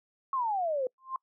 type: exponential sweep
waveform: sine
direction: down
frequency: 1108.7 to 493.9 Hz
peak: -27 dBFS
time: 0.33-0.87 s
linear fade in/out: 2 ms
type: tone with exponential growth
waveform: sine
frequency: 1052 Hz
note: C6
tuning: 9 cents sharp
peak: -27 dBFS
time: 0.98-1.16 s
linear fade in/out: 2 ms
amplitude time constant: 37 ms
effects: noise-tail reverb RT60 0.1 s tail -26 dB re dry